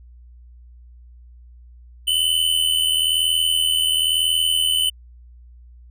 square tone pair together, 2960 / 3041 Hz, F#7 / F#7, 0 / +47 cents, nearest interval unison, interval 47 cents, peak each -22 / -19 dBFS, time 2.07-4.9 s, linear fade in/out 10 ms, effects added 60 Hz sine -42 dBFS peak until 5.9 s

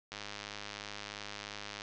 click train, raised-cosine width 0.2 ms, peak -24 dBFS, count 176, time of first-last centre 0.12-1.819 s, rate 103 Hz, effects resampled to 16000 Hz + 9-bit

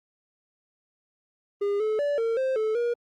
triangle tone with pitch steps, 405.1 / 432.2 / 578 / 456.4 / 525 / 435.5 / 475.8 Hz, G#4 / A4 / D5 / A#4 / C5 / A4 / A#4, -43 / -31 / -28 / -37 / +6 / -18 / +35 cents, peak -21 dBFS, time 1.61-2.94 s, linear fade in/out 10 ms, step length 190 ms, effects Opus 32 kbps

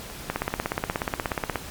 two click trains, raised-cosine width 0.5 ms, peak -9 / -24 dBFS, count 22 / 4, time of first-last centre 0.3-1.557 / 0.1-1.315 s, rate 16.7 / 2.47 Hz, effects pink hiss -39 dBFS RMS until 1.7 s + MP3 96 kbps

